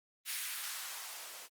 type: noise with band-pass filter sweep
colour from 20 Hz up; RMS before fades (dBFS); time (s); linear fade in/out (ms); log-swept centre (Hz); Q
violet; -42; 0.25-1.49; 50; 2200 to 470; 1.2
effects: Opus 32 kbps